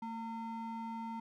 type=ring-modulated tone; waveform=triangle; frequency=569 Hz; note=C#5; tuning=45 cents sharp; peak=-34 dBFS; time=0.02-1.2 s; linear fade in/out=5 ms; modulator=344 Hz; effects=none